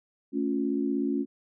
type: chord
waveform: sine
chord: A augmented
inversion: none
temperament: equal with one note detuned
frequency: 220 / 277.2 / 352.7 Hz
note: A3 / C#4 / E#4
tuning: 0 / 0 / +17 cents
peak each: -31 / -27 / -32 dBFS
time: 0.32-1.26 s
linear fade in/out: 50 ms
effects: none